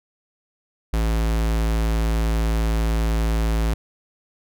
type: tone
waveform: square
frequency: 55.3 Hz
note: A1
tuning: 9 cents sharp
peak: -19 dBFS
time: 0.93-3.74 s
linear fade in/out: 5 ms
effects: none